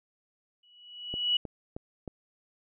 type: tone with exponential growth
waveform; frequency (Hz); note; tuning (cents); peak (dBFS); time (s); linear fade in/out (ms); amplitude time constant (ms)
sine; 2935; F#7; -15; -21; 0.63-1.37; 5; 160
type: click train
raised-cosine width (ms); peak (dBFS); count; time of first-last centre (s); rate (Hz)
2; -24; 4; 1.14-2.077; 3.2
effects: none